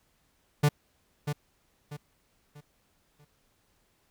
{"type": "tone with echo", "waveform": "45% pulse", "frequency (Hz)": 146.83, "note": "D3", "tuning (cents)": 0, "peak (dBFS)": -19, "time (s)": [0.63, 0.69], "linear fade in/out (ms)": 10, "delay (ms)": 640, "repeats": 4, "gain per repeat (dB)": -9, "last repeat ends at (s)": 3.25, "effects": ["pink hiss -70 dBFS RMS until 4.1 s"]}